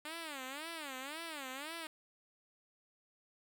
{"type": "tone with vibrato", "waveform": "5% pulse", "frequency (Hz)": 293.7, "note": "D4", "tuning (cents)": 0, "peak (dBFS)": -31, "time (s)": [0.05, 1.87], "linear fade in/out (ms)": 2, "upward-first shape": "sine", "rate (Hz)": 1.9, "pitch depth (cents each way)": 230, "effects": []}